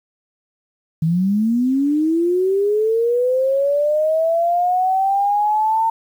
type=linear sweep; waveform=sine; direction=up; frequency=155.56 to 907 Hz; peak=-14 dBFS; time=1.02-5.9 s; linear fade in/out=5 ms; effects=8-bit